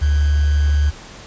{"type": "tone with sample-and-hold", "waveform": "sine", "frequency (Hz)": 73.1, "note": "D2", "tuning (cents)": -7, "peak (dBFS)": -12, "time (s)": [0.01, 0.91], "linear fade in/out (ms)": 20, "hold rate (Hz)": 1575, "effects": ["pink hiss -38 dBFS RMS until 1.26 s", "resampled to 16000 Hz"]}